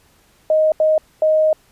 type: tone bursts at uneven times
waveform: sine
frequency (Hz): 624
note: D#5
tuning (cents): +5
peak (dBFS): -11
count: 3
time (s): 0.5-0.72 / 0.8-0.98 / 1.22-1.53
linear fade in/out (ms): 2
effects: pink hiss -55 dBFS RMS until 1.71 s + resampled to 32000 Hz